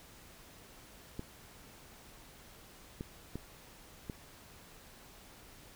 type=clicks; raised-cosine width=3 ms; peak=-26 dBFS; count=4; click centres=1.194 / 3.009 / 3.356 / 4.098 s; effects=pink hiss -56 dBFS RMS until 5.75 s

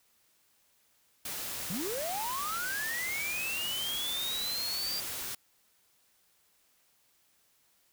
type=noise; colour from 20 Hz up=white; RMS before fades=-38 dBFS; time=1.25-5.35 s; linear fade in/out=5 ms
type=linear sweep; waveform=triangle; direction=up; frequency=154.2 to 4762 Hz; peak=-32 dBFS; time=1.7-5 s; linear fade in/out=2 ms
effects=white hiss -69 dBFS RMS until 7.92 s

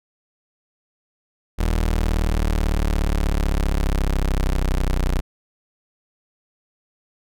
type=linear sweep; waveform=30% pulse; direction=down; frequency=40.42 to 30.42 Hz; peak=-15 dBFS; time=1.58-5.21 s; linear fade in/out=20 ms; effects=none

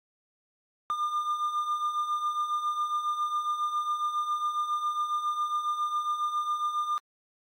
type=beating tone pair; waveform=triangle; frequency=1199 / 1206.3 Hz; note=D6 / D6; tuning=+36 / +46 cents; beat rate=7.3 Hz; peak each=-33 / -26 dBFS; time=0.9-6.98 s; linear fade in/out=0 ms; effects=AAC 64 kbps

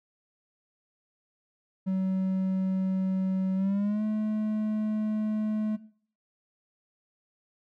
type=tone with pitch glide; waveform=triangle; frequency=189 to 214.6 Hz; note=F#3 to A3; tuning=+37 to -43 cents; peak=-23 dBFS; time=1.86-5.77 s; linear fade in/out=20 ms; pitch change=+220 cents; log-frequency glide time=3.55-4.03 s; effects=noise-tail reverb RT60 0.5 s tail -18 dB re dry

